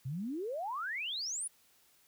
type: exponential sweep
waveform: sine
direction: up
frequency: 121.6 to 10450 Hz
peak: -35 dBFS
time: 0.05-1.48 s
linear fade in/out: 10 ms
effects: white hiss -67 dBFS RMS until 2.07 s